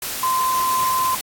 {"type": "tone in noise", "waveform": "sine", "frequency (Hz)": 1034, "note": "C6", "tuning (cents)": -21, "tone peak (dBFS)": -17, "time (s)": [0.23, 1.15], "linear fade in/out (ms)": 2, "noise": "white", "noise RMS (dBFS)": -27, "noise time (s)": [0.02, 1.21], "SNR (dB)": 7, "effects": ["AAC 64 kbps"]}